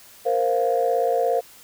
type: chord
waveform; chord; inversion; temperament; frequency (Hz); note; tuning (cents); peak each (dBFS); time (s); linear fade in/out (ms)
sine; Bb suspended second; none; equal; 466.2 / 523.3 / 698.5; Bb4 / C5 / F5; 0 / 0 / 0; -22; 0.25-1.41; 20
effects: tanh soft clip ceiling -10 dBFS + white hiss -48 dBFS RMS until 1.63 s